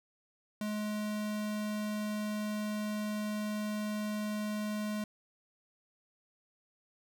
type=tone; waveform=square; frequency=211.1 Hz; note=G#3; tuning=29 cents sharp; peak=-34 dBFS; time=0.61-5.04 s; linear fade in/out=2 ms; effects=none